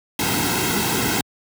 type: noise with comb filter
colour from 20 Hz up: pink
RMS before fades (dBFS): -21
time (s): 0.19-1.21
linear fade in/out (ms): 2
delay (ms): 1.7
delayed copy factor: -0.75
effects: high-pass 80 Hz 12 dB/octave